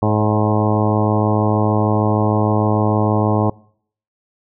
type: harmonic tone with a mistuned harmonic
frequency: 106.5 Hz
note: G#2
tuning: 44 cents sharp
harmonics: 1 / 2 / 3 / 4 / 5 / 6 / 7 / 8 / 9 / 10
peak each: -17 / -20 / -22 / -23 / -24 / -25 / -25 / -26 / -27 / -27 dBFS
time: 0.02-3.5 s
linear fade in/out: 5 ms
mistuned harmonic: 5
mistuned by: +24 cents
effects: noise-tail reverb RT60 0.6 s tail -24 dB re dry